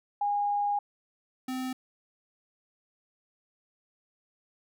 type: tone pair in turn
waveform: sine / square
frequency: 818 / 257.7 Hz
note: G#5 / C4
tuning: -26 / -26 cents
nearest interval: octave + minor sixth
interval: 2000 cents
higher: first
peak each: -25 / -32 dBFS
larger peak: first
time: 0.21-0.79 / 1.48-1.73 s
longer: first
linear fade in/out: 5 ms
effects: none